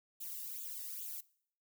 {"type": "noise with flanger", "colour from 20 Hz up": "violet", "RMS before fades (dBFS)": -44, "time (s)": [0.2, 1.21], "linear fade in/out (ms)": 10, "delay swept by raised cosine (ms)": [0.27, 1.11], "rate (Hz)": 2.4, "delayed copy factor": 0.8, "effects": ["noise-tail reverb RT60 0.6 s tail -21 dB re dry"]}